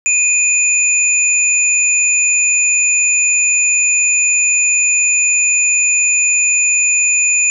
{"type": "tone pair together", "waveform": "sine", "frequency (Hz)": [2481, 7017], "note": ["D#7", "A8"], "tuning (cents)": [-6, -6], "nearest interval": "octave + tritone", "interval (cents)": 1800, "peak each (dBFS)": -13, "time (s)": [0.06, 7.5], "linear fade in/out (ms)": 0, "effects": []}